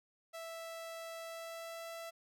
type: tone with pitch glide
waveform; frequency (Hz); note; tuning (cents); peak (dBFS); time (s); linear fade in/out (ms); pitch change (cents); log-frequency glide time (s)
sawtooth; 659.3 to 664.7; E5 to E5; 0 to +14; -40; 0.33-2.11; 20; +14; 1.2-1.89
effects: none